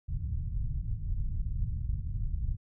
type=low-pass noise; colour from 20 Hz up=pink; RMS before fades=-32 dBFS; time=0.08-2.57 s; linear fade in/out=20 ms; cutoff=120 Hz; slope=24 dB/octave; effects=none